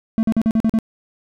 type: tone bursts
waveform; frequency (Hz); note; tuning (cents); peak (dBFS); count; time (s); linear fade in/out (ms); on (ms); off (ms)
triangle; 222.8; A3; +22; -11; 7; 0.18-0.788; 0; 50; 43
effects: none